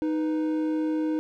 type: tone pair together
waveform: triangle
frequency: 311 / 493.9 Hz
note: D#4 / B4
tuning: -1 / 0 cents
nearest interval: minor sixth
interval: 801 cents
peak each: -22 / -32 dBFS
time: 0.02-1.19 s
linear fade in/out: 0 ms
effects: none